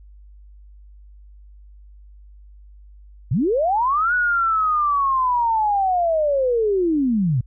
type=linear two-way sweep; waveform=sine; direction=up then down; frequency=98 to 1480 to 112.7 Hz; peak=-16 dBFS; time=3.31-7.41 s; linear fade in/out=5 ms; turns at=4.14 s; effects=added 50 Hz sine -42 dBFS peak until 7.46 s